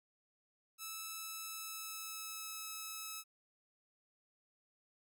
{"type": "tone with pitch glide", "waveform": "5% pulse", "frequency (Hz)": [1309, 1296.2], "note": ["E6", "E6"], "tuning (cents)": [-13, -30], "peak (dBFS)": -32, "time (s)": [0.78, 3.24], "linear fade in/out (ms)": 50, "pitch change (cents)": -17, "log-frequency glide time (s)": [1.4, 2.54], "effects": []}